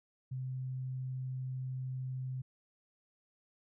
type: tone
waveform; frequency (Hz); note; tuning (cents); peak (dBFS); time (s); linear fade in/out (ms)
sine; 129.5; C3; -17; -36; 0.31-2.42; 10
effects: none